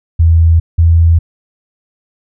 sine tone pair in turn, 82.41 / 83.18 Hz, E2 / E2, 0 / +16 cents, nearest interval unison, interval 16 cents, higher second, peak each -4 dBFS, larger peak neither, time 0.19-0.6 / 0.78-1.19 s, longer neither, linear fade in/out 10 ms, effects none

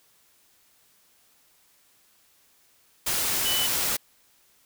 sine tone in noise, 2986 Hz, F#7, 15 cents sharp, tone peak -26 dBFS, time 3.45-3.67 s, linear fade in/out 10 ms, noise white, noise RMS -26 dBFS, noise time 3.06-3.97 s, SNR -3 dB, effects white hiss -62 dBFS RMS until 4.65 s

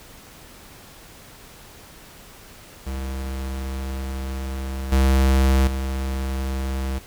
square tone with level steps, 66.4 Hz, C2, 26 cents sharp, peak -27 / -15 / -24 dBFS, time 2.86-6.99 s, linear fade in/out 10 ms, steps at 4.92 / 5.67 s, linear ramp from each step 5 ms, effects pink hiss -45 dBFS RMS until 7.06 s

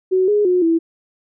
sine tone with pitch steps, 373.4 / 415.8 / 361.7 / 330 Hz, F#4 / G#4 / F#4 / E4, +16 / +2 / -39 / +2 cents, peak -12 dBFS, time 0.11-0.79 s, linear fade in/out 20 ms, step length 170 ms, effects none

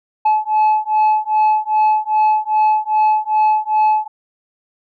sine beating tone pair, 858 / 860.5 Hz, A5 / A5, -44 / -39 cents, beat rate 2.5 Hz, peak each -13 dBFS, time 0.25-4.08 s, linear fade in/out 10 ms, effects tanh soft clip ceiling -9 dBFS

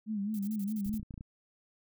sine tone with vibrato, 207.7 Hz, G#3, in tune, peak -31 dBFS, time 0.06-1.02 s, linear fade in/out 50 ms, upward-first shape sine, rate 4.8 Hz, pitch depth 91 cents each way
violet noise bursts, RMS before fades -49 dBFS, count 8, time 0.34-0.978 s, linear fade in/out 2 ms, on 50 ms, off 34 ms
clicks, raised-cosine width 5 ms, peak -31 dBFS, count 9, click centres 0.862 / 0.893 / 0.941 / 0.997 / 1.029 / 1.108 / 1.141 / 1.178 / 1.209 s
effects none

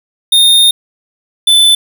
square tone pair in turn, 3661 / 3513 Hz, A#7 / A7, -32 / -3 cents, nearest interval minor second, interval 71 cents, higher first, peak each -5 dBFS, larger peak neither, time 0.32-0.71 / 1.47-1.75 s, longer first, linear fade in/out 5 ms, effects none

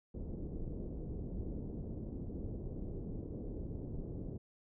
pink low-pass noise, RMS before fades -42 dBFS, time 0.14-4.38 s, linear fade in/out 10 ms, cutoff 430 Hz, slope 24 dB/octave, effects none

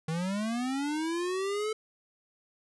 square linear sweep, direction up, 155.56 to 438.8 Hz, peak -30 dBFS, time 0.08-1.73 s, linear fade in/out 5 ms, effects resampled to 24000 Hz

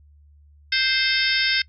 harmonic tone with a mistuned harmonic, 523.3 Hz, C5, in tune, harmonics 3 / 4 / 5 / 6 / 7 / 8 / 9 / 10, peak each -25 / -24 / -29 / -29 / -26 / -34 / -29 / -25 dBFS, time 0.72-1.62 s, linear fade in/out 5 ms, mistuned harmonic 8, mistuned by +70 cents, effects noise-tail reverb RT60 0.1 s tail -21 dB re dry + added 73 Hz sine -49 dBFS peak until 1.68 s

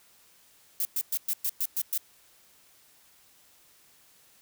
violet noise bursts, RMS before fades -28 dBFS, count 8, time 0.8-1.978 s, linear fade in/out 2 ms, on 51 ms, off 110 ms, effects white hiss -60 dBFS RMS until 4.41 s

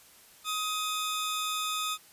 sawtooth tone pair together, 1258 / 3558 Hz, D#6 / A7, +19 / +19 cents, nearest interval octave + tritone, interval 1800 cents, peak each -28 / -31 dBFS, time 0.44-1.98 s, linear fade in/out 50 ms, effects white hiss -56 dBFS RMS until 2.12 s + resampled to 32000 Hz

